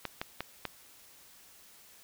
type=clicks; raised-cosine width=0.3 ms; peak=-18 dBFS; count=4; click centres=0.053 / 0.215 / 0.406 / 0.653 s; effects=white hiss -57 dBFS RMS until 2.03 s